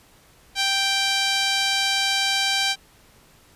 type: tone with band-pass filter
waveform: sawtooth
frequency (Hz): 784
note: G5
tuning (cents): 0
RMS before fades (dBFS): -22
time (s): 0.55-2.76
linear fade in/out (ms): 50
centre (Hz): 4000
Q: 1.3
effects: pink hiss -54 dBFS RMS until 3.55 s + resampled to 32000 Hz